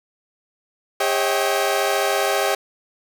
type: tone cluster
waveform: sawtooth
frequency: 404.4 / 546 / 639 / 774 Hz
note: G#4 / C#5 / D#5 / G5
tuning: -46 / -26 / +46 / -22 cents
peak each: -20 dBFS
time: 1-2.55 s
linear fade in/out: 5 ms
effects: none